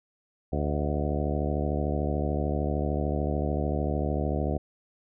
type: harmonic tone with a mistuned harmonic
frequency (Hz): 73.42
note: D2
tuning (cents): 0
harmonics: 1 / 2 / 3 / 4 / 5 / 6 / 7 / 8 / 9 / 10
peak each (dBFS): -29 / -32 / -34 / -35 / -36 / -37 / -37 / -38 / -39 / -39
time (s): 0.52-4.58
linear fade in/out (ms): 10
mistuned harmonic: 8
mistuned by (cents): +56
effects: none